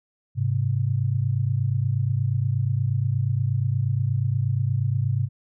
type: tone pair together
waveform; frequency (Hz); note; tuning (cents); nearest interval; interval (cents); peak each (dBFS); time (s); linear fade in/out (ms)
sine; 103.83 / 132.24; G#2 / C3; 0 / +19; major third; 419; -23; 0.35-5.29; 50
effects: none